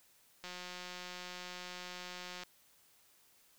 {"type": "click train", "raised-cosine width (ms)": 0.2, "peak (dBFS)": -28, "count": 360, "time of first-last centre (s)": [0.44, 2.434], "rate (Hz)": 180, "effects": ["white hiss -67 dBFS RMS until 3.58 s"]}